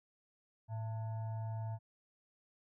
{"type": "tone with frequency modulation", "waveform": "sine", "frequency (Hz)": 109.9, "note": "A2", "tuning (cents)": -2, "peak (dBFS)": -37, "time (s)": [0.68, 1.79], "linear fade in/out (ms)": 50, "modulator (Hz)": 784, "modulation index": 0.38, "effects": []}